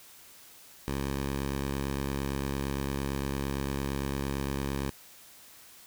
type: tone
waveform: 10% pulse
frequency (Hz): 68.8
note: C#2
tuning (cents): -12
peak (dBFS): -22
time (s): 0.88-4.9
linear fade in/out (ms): 0
effects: white hiss -53 dBFS RMS until 5.86 s